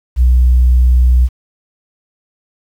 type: tone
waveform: sine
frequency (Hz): 62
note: B1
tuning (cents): +7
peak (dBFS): -4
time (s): 0.16-1.29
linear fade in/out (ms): 50
effects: tanh soft clip ceiling -3 dBFS + 7-bit